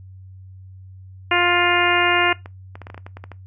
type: harmonic tone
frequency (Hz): 351.6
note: F4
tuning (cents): +12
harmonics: 1 / 2 / 3 / 4 / 5 / 6 / 7 / 8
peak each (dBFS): -23 / -23 / -23 / -23 / -23 / -23 / -23 / -23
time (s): 1.31-2.33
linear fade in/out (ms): 5
type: clicks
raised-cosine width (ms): 0.5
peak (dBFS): -21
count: 11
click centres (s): 2.459 / 2.755 / 2.817 / 2.869 / 2.901 / 2.945 / 2.978 / 3.065 / 3.17 / 3.24 / 3.317
effects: noise-tail reverb RT60 0.2 s tail -20 dB re dry + added 94 Hz sine -38 dBFS peak until 3.46 s